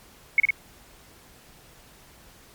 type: tone with echo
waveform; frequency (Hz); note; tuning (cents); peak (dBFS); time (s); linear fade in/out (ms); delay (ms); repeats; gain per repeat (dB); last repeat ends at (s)
sine; 2199; C#7; -14; -13; 0.38-0.4; 2; 53; 2; -2; 0.506
effects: pink hiss -52 dBFS RMS until 2.54 s + MP3 96 kbps